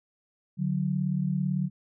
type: tone pair together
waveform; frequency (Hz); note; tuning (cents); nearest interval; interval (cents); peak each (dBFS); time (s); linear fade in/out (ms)
sine; 146.69 / 184.7; D3 / F#3; -2 / -3; major third; 399; -28 / -27; 0.57-1.7; 50
effects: none